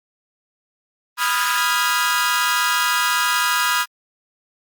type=chord; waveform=sawtooth; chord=F half-diminished seventh; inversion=second; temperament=equal with one note detuned; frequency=987.8 / 1244.5 / 1396.9 / 1642.1 Hz; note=Cb6 / Eb6 / F6 / Ab6; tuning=0 / 0 / 0 / -20 cents; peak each=-19 dBFS; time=1.17-3.86 s; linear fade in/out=50 ms; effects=Opus 24 kbps